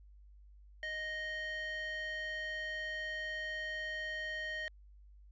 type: tone with band-pass filter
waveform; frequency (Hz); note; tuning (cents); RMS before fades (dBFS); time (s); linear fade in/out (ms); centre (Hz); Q
square; 622; D#5; -1; -40; 0.83-4.68; 0; 2200; 4.7
effects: added 50 Hz sine -55 dBFS peak until 5.31 s + resampled to 16000 Hz